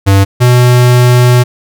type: tone pair in turn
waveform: square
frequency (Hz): 98 / 123.56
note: G2 / B2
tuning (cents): 0 / +1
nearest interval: major third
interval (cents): 401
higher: second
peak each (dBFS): -4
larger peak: neither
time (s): 0.06-0.25 / 0.4-1.44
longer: second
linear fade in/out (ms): 20
effects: none